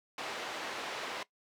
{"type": "band-pass noise", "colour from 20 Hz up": "pink", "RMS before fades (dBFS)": -40, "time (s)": [0.18, 1.23], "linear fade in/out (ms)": 2, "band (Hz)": [480, 4100], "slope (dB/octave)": 12, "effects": ["noise-tail reverb RT60 0.1 s tail -18 dB re dry"]}